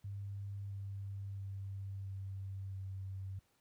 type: tone with pitch steps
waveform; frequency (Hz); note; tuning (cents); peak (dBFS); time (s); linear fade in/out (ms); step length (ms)
sine; 99.8 / 98.82 / 97.86 / 96.9 / 95.96; G2 / G2 / G2 / G2 / G2; +32 / +14 / -2 / -20 / -36; -40; 0.04-3.39; 5; 670
effects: pink hiss -75 dBFS RMS until 3.6 s + high-pass 60 Hz 12 dB/octave